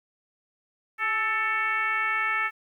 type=tone with frequency modulation; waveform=sine; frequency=1770 Hz; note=A6; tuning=10 cents sharp; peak=-23 dBFS; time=0.98-2.51 s; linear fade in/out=50 ms; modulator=454 Hz; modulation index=1.4; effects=10-bit